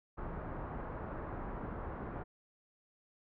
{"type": "low-pass noise", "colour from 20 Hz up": "pink", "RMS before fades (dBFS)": -42, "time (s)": [0.17, 2.24], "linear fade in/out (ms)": 20, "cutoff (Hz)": 1400, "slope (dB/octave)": 24, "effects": []}